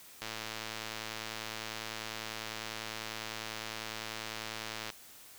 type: click train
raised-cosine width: 0.2 ms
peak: -21 dBFS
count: 516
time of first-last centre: 0.22-4.902 s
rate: 110 Hz
effects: white hiss -54 dBFS RMS until 5.38 s